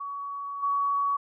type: tone with level steps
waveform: sine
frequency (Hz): 1127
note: C#6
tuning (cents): +28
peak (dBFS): -32 / -23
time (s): 0-1.17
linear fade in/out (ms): 10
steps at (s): 0.62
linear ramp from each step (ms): 20
effects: none